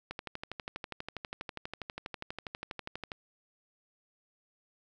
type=click train; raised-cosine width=0.3 ms; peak=-22 dBFS; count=38; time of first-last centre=0.11-3.118 s; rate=12.3 Hz; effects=none